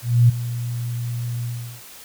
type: tone with ADSR envelope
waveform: sine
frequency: 119.6 Hz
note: A#2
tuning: 45 cents sharp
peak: -8 dBFS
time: 0.02-1.82 s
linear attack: 270 ms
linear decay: 13 ms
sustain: -15 dB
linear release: 370 ms
effects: white hiss -42 dBFS RMS until 2.04 s